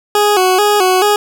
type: tone with vibrato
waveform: 20% pulse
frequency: 392 Hz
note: G4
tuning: in tune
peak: -4 dBFS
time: 0.15-1.16 s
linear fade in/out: 2 ms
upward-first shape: square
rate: 2.3 Hz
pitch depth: 99 cents each way
effects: 7-bit